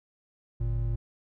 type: tone pair together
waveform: triangle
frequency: 49.9 / 115.5 Hz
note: G1 / A#2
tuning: +32 / -16 cents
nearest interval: octave + minor third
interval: 1452 cents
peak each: -27 dBFS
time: 0.6-0.96 s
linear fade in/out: 10 ms
effects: none